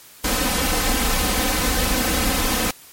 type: noise with comb filter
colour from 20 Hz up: pink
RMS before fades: -20 dBFS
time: 0.24-2.71 s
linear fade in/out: 5 ms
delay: 3.9 ms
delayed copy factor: +0.8
effects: white hiss -45 dBFS RMS until 2.92 s + MP3 64 kbps